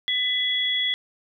sine tone pair together, 2000 / 3364 Hz, B6 / G#7, +21 / +22 cents, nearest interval major sixth, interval 901 cents, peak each -27 / -22 dBFS, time 0.08-0.94 s, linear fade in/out 0 ms, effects none

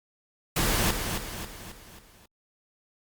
pink noise with echo, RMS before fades -25 dBFS, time 0.56-0.91 s, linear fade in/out 5 ms, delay 270 ms, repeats 5, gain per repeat -6 dB, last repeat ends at 2.26 s, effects Opus 48 kbps

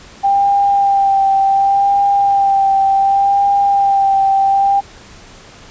sine tone with vibrato, 791 Hz, G5, 15 cents sharp, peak -9 dBFS, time 0.23-4.81 s, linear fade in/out 20 ms, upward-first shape sine, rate 0.68 Hz, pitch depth 22 cents each way, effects pink hiss -39 dBFS RMS until 5.7 s + resampled to 16000 Hz

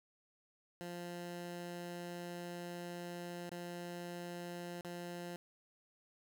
15% pulse tone with dropouts, 174.61 Hz, F3, in tune, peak -37 dBFS, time 0.81-5.36 s, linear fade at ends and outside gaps 0 ms, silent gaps 3.493-3.516 / 4.809-4.848 s, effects none

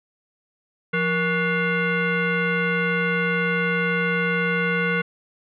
sine tone with frequency modulation, 819 Hz, G#5, 24 cents flat, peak -19 dBFS, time 0.93-5.02 s, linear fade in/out 10 ms, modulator 645 Hz, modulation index 2.5, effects none

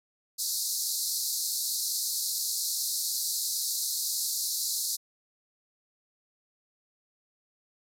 pink band-pass noise, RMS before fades -31 dBFS, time 0.38-4.97 s, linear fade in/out 20 ms, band 4000 to 15000 Hz, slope 96 dB/octave, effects none

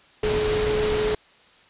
sine tone in noise, 425.8 Hz, G#4, 43 cents sharp, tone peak -21 dBFS, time 0.23-1.15 s, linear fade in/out 5 ms, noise pink, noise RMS -27 dBFS, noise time 0.23-1.15 s, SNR +3 dB, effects white hiss -54 dBFS RMS until 1.69 s + resampled to 8000 Hz

